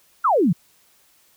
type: exponential sweep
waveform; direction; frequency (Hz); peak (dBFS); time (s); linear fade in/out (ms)
sine; down; 1436 to 146.83; -14; 0.24-0.53; 10
effects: white hiss -58 dBFS RMS until 1.36 s